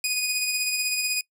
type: tone with tremolo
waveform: 15% pulse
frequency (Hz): 2481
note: D#7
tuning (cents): -6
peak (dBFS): -15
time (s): 0.04-1.21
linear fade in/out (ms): 2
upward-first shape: triangle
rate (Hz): 16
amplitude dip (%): 45
effects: noise-tail reverb RT60 0.1 s tail -22 dB re dry

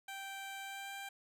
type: tone with pitch glide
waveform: 15% pulse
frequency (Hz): 782 to 789.7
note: G5 to G5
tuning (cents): -4 to +13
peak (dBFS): -37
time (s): 0.08-1.09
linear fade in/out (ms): 5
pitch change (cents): +17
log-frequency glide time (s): 0.62-0.92
effects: none

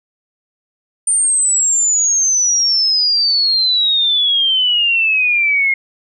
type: exponential sweep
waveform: sine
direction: down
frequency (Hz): 9050 to 2135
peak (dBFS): -11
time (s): 1.07-5.74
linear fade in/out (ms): 5
effects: none

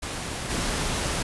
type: noise with level steps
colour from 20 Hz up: pink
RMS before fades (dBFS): -32 / -27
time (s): 0.02-1.23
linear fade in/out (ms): 10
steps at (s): 0.49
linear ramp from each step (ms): 20
effects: resampled to 24000 Hz

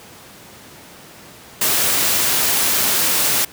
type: noise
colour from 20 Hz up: white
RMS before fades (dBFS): -17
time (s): 1.61-3.45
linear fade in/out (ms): 5
effects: pink hiss -41 dBFS RMS until 3.52 s + high-pass 100 Hz 12 dB/octave

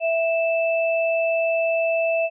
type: tone pair together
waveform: sine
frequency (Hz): 659.2 / 2637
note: E5 / E7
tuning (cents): 0 / 0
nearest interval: 2 octaves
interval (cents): 2400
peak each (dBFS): -19 / -26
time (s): 0-2.3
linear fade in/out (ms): 50
effects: none

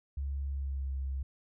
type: tone with pitch glide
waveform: sine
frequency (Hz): 69.3 to 67.13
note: C#2 to C2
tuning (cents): 0 to +45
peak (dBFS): -32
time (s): 0.17-1.23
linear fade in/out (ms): 5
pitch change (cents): -55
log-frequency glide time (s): 0.48-0.92
effects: none

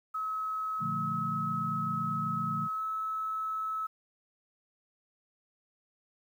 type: tone with pitch glide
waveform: sine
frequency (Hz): 1285 to 1298.4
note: E6 to E6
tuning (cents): -45 to -27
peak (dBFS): -31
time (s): 0.14-3.87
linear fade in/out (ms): 10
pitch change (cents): +18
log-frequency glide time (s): 2.7-2.84
type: chord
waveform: sine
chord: Bb major seventh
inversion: none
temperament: equal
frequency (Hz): 116.54 / 146.83 / 174.61 / 220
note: Bb2 / D3 / F3 / A3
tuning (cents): 0 / 0 / 0 / 0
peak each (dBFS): -42 / -38 / -38 / -39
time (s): 0.79-2.69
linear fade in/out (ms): 50
effects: 10-bit

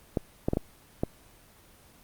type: clicks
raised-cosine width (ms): 2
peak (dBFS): -12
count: 5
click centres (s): 0.172 / 0.485 / 0.534 / 0.571 / 1.035
effects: pink hiss -56 dBFS RMS until 2.03 s + Opus 24 kbps

